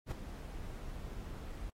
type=noise with ADSR envelope; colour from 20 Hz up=brown; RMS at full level=-35 dBFS; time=0.06-1.7 s; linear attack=56 ms; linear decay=8 ms; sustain=-9 dB; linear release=8 ms; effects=AAC 48 kbps